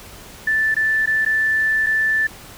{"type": "tone with dropouts", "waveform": "sine", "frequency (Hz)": 1760, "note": "A6", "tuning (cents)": 0, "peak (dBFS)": -15, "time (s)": [0.47, 2.27], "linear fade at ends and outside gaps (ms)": 5, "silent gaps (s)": [[0.744, 0.765], [1.059, 1.073], [1.25, 1.261], [1.863, 1.867]], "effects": ["pink hiss -40 dBFS RMS until 2.57 s"]}